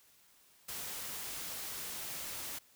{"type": "noise", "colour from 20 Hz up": "white", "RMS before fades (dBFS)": -42, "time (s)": [0.68, 2.59], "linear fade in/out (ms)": 10, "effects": ["white hiss -65 dBFS RMS until 2.75 s"]}